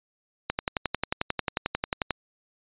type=click train; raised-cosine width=0.3 ms; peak=-9 dBFS; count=19; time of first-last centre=0.5-2.107 s; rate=11.2 Hz; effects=resampled to 8000 Hz